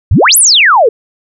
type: exponential two-way sweep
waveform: sine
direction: up then down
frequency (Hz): 67.2 to 12000 to 414.8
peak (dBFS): -3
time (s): 0.11-0.89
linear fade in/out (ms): 5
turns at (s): 0.37
effects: none